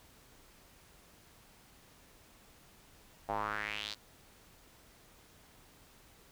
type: tone with band-pass filter sweep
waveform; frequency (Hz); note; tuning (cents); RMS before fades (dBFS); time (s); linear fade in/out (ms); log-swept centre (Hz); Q
square; 52.6; G#1; +23; -38; 3.28-3.95; 20; 730 to 4500; 3.6
effects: pink hiss -61 dBFS RMS until 6.31 s